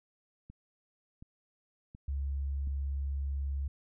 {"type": "click train", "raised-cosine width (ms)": 5, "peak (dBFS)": -36, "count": 4, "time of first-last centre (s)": [0.5, 2.674], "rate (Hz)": 1.38}
{"type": "tone", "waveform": "sine", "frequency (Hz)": 69.3, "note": "C#2", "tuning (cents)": 0, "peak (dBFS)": -31, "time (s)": [2.08, 3.68], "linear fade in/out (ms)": 5}
{"effects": []}